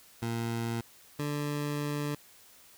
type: tone pair in turn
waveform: 20% pulse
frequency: 116 / 146.56 Hz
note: A#2 / D3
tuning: -8 / -3 cents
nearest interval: major third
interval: 405 cents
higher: second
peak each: -26 dBFS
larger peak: neither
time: 0.22-0.81 / 1.19-2.15 s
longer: second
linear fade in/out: 5 ms
effects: white hiss -57 dBFS RMS until 2.77 s